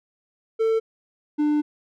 triangle tone pair in turn, 446.9 / 298.3 Hz, A4 / D4, +27 / +27 cents, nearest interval perfect fifth, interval 700 cents, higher first, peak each -16 dBFS, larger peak neither, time 0.59-0.8 / 1.38-1.62 s, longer second, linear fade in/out 20 ms, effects none

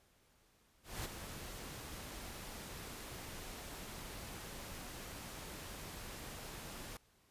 pink noise with ADSR envelope, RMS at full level -41 dBFS, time 0.83-6.97 s, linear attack 220 ms, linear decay 15 ms, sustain -7 dB, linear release 3 ms, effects pink hiss -71 dBFS RMS until 7.3 s + resampled to 32000 Hz

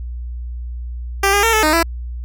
10% pulse tone with pitch steps, 394.2 / 406.2 / 454.4 / 434.5 / 308.2 / 333.4 Hz, G4 / G#4 / A#4 / A4 / D#4 / E4, +10 / -38 / -44 / -22 / -16 / +20 cents, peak -4 dBFS, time 1.23-1.83 s, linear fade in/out 5 ms, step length 100 ms, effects added 60 Hz sine -24 dBFS peak until 2.24 s

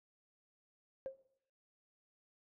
sine tone with exponential decay, 534 Hz, C5, 35 cents sharp, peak -34 dBFS, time 1.06-1.19 s, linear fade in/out 0 ms, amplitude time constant 27 ms, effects noise-tail reverb RT60 0.7 s tail -19 dB re dry + tanh soft clip ceiling -34 dBFS

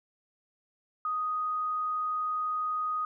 sine tone, 1246 Hz, D#6, 2 cents sharp, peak -28 dBFS, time 1.05-3.05 s, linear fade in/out 2 ms, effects none

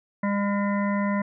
harmonic tone, 201.9 Hz, G#3, 49 cents flat, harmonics 1 / 3 / 5 / 7 / 9 / 10, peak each -23 / -31 / -31 / -39 / -37 / -37 dBFS, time 0.23-1.22 s, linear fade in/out 5 ms, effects none

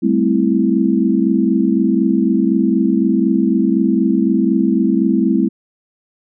sine chord, A minor seventh, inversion third, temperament equal, 196 / 220 / 261.6 / 329.6 Hz, G3 / A3 / C4 / E4, 0 / 0 / 0 / 0 cents, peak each -17 dBFS, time 0.02-5.49 s, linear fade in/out 20 ms, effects none

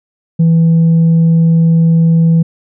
sine tone with tanh clipping, 164.8 Hz, E3, in tune, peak -6 dBFS, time 0.39-2.43 s, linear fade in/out 10 ms, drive 1 dB, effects none

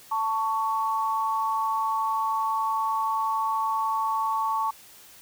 sine tone pair together, 886.6 / 1117 Hz, A5 / C#6, +13 / +13 cents, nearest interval major third, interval 400 cents, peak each -26 dBFS, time 0.11-4.71 s, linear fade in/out 10 ms, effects white hiss -50 dBFS RMS until 5.21 s

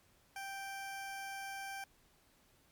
20% pulse tone, 784 Hz, G5, in tune, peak -37 dBFS, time 0.36-1.84 s, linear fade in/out 2 ms, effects pink hiss -69 dBFS RMS until 2.71 s + MP3 96 kbps

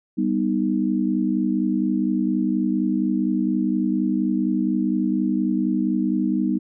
sine chord, G augmented, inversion none, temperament equal, 196 / 246.9 / 311.1 Hz, G3 / B3 / D#4, 0 / 0 / 0 cents, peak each -23 dBFS, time 0.17-6.59 s, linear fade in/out 20 ms, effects none

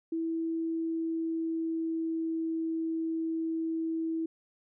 sine tone with pitch glide, 327.6 to 325.1 Hz, E4 to E4, -11 to -24 cents, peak -29 dBFS, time 0.12-4.26 s, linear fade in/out 5 ms, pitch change -13 cents, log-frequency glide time 0.56-2.55 s, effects none

